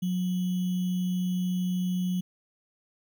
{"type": "tone with sample-and-hold", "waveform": "sine", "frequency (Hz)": 181.6, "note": "F#3", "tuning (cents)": -32, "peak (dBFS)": -25, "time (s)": [0.02, 2.21], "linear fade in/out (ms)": 10, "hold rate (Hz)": 3150, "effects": []}